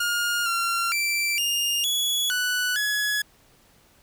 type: tone with pitch steps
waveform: sawtooth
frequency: 1419 / 1373 / 2341 / 2823 / 3382 / 1484 / 1689 Hz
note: F6 / F6 / D7 / F7 / G#7 / F#6 / G#6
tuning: +27 / -30 / -6 / +18 / +31 / +5 / +29 cents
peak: -19 dBFS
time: 0-3.22 s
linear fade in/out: 5 ms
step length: 460 ms
effects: pink hiss -58 dBFS RMS until 4.02 s